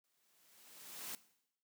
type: noise with exponential growth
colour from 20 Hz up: white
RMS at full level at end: -43 dBFS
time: 0.04-1.15 s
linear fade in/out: 1 ms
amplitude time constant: 240 ms
effects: noise-tail reverb RT60 0.8 s tail -18 dB re dry + high-pass 150 Hz 12 dB/octave

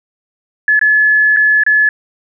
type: tone with dropouts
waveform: sine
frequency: 1714 Hz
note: A6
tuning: 46 cents flat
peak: -7 dBFS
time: 0.68-1.89 s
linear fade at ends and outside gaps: 2 ms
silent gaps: 0.793-0.813 / 1.364-1.369 / 1.636-1.664 s
effects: none

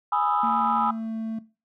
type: chord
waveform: sine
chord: E major seventh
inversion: first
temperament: equal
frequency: 830.6 / 987.8 / 1244.5 / 1318.5 Hz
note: G#5 / B5 / D#6 / E6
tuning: 0 / 0 / 0 / 0 cents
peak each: -24 / -26 / -26 / -27 dBFS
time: 0.12-0.91 s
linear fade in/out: 5 ms
type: tone with pitch glide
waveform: triangle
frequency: 227.3 to 222.8 Hz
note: A#3 to A3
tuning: -43 to +22 cents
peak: -26 dBFS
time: 0.43-1.39 s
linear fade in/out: 5 ms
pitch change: -35 cents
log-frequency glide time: 0.58-1.14 s
effects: noise-tail reverb RT60 0.3 s tail -17 dB re dry + tanh soft clip ceiling -11 dBFS

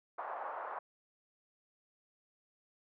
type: band-pass noise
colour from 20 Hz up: pink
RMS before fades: -42 dBFS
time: 0.18-0.79 s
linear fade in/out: 5 ms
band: 680 to 1200 Hz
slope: 24 dB/octave
effects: none

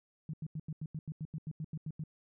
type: tone bursts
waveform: sine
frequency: 155.3 Hz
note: D#3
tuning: 3 cents flat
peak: -36 dBFS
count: 14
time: 0.29-2.038 s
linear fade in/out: 2 ms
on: 45 ms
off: 86 ms
effects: none

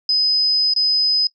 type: tone with dropouts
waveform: sine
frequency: 5030 Hz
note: D#8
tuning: 18 cents sharp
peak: -14 dBFS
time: 0.09-1.27 s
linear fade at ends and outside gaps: 2 ms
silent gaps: 0.737-0.762 s
effects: noise-tail reverb RT60 0.1 s tail -18 dB re dry

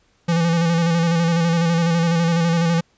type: tone with vibrato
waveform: square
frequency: 168 Hz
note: E3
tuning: 33 cents sharp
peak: -16 dBFS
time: 0.28-2.81 s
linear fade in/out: 10 ms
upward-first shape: square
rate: 12 Hz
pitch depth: 33 cents each way
effects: pink hiss -61 dBFS RMS until 2.97 s + resampled to 16000 Hz

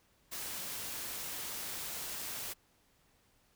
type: noise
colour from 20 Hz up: white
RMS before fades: -41 dBFS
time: 0.31-2.54 s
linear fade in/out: 20 ms
effects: pink hiss -70 dBFS RMS until 3.55 s

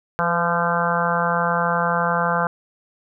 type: harmonic tone with a mistuned harmonic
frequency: 171.7 Hz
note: F3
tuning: 29 cents flat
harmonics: 1 / 3 / 4 / 5 / 6 / 7 / 8 / 9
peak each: -26 / -26 / -26 / -26 / -26 / -26 / -26 / -26 dBFS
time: 0.19-2.47 s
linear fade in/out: 0 ms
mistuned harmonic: 3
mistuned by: -23 cents
effects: none

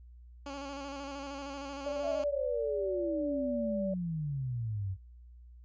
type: tone with vibrato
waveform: 15% pulse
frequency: 278.5 Hz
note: C#4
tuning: 8 cents sharp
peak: -33 dBFS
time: 0.46-2.24 s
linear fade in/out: 2 ms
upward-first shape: square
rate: 13 Hz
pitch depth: 33 cents each way
type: tone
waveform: sine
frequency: 579 Hz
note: D5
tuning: 25 cents flat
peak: -33 dBFS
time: 1.86-3.94 s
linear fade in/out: 5 ms
type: exponential sweep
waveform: sine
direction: down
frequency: 689 to 91 Hz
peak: -32 dBFS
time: 2.02-4.97 s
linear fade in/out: 50 ms
effects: added 60 Hz sine -50 dBFS peak until 5.64 s + resampled to 16000 Hz

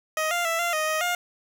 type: tone with pitch steps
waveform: 15% pulse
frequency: 627 / 697 / 662 / 691 / 622 / 626 / 708 Hz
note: D#5 / F5 / E5 / F5 / D#5 / D#5 / F5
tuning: +13 / -4 / +7 / -19 / -1 / +10 / +23 cents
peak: -17 dBFS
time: 0.17-1.15 s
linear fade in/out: 2 ms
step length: 140 ms
effects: none

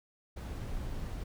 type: noise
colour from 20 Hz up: brown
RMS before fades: -38 dBFS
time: 0.36-1.24 s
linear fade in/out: 10 ms
effects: none

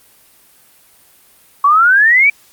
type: exponential sweep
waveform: sine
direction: up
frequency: 1108.7 to 2349 Hz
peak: -6 dBFS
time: 1.64-2.3 s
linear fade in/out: 5 ms
effects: white hiss -48 dBFS RMS until 2.52 s + Opus 32 kbps

